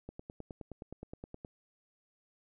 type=click train; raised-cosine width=2 ms; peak=-30 dBFS; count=14; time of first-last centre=0.09-1.448 s; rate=9.57 Hz; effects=none